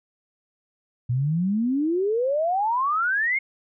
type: exponential sweep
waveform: sine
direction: up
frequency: 117.6 to 2192 Hz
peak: -20 dBFS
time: 1.09-3.39 s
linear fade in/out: 10 ms
effects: none